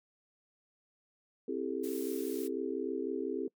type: chord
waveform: sine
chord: A minor seventh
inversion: first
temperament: just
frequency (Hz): 264 / 330 / 396 / 440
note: C4 / E4 / G4 / A4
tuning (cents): +16 / +2 / +18 / 0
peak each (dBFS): -38 / -38 / -37 / -39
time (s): 1.48-3.48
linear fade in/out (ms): 5
type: noise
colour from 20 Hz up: blue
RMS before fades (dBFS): -47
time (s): 1.83-2.48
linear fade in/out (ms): 10
effects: noise-tail reverb RT60 0.1 s tail -23 dB re dry + MP3 96 kbps